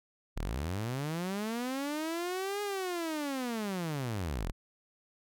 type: linear two-way sweep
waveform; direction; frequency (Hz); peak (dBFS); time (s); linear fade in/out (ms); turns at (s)
sawtooth; up then down; 30.49 to 415.3 to 30.49; -29; 0.36-4.52; 10; 2.62
effects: none